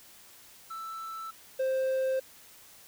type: tone pair in turn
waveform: triangle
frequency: 1324 / 525.4 Hz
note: E6 / C5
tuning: +7 / +7 cents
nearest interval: octave + major third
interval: 1600 cents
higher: first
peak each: -35 / -24 dBFS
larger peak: second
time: 0.7-1.31 / 1.59-2.2 s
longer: neither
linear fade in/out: 10 ms
effects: white hiss -54 dBFS RMS until 2.87 s